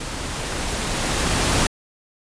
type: noise with level ramp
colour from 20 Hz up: pink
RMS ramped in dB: -30 to -18 dBFS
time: 0-1.67 s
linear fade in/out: 5 ms
effects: resampled to 22050 Hz